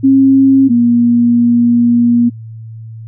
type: tone pair in turn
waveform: sine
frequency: 269.6 / 237.9 Hz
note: C#4 / A#3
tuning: -48 / +35 cents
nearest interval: major second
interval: 217 cents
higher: first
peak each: -4 / -6 dBFS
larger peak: first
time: 0.03-0.69 / 0.69-2.3 s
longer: second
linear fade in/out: 20 ms
effects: added 112 Hz sine -26 dBFS peak until 3.07 s